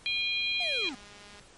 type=harmonic tone; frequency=809 Hz; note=G#5; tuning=46 cents flat; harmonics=3 / 4 / 5; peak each=-30 / -32 / -34 dBFS; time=0.06-0.89 s; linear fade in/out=0 ms
type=linear sweep; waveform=square; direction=down; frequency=740 to 235.5 Hz; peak=-38 dBFS; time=0.6-0.95 s; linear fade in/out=5 ms
type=click train; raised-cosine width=0.2 ms; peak=-34 dBFS; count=115; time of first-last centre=0.84-1.396 s; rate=205 Hz
effects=pink hiss -55 dBFS RMS until 1.57 s + MP3 48 kbps